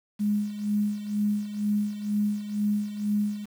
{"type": "tone with tremolo", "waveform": "sine", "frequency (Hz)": 207.7, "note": "G#3", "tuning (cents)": 0, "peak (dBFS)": -21, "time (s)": [0.19, 3.46], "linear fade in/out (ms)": 20, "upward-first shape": "sine", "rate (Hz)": 2.1, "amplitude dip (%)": 75, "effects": ["8-bit"]}